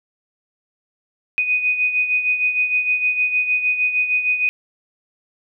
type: beating tone pair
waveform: sine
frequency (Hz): 2489 / 2495.5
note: D#7 / D#7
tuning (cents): 0 / +5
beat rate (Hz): 6.5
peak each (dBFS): -17 / -24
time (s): 1.38-4.49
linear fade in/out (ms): 0
effects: none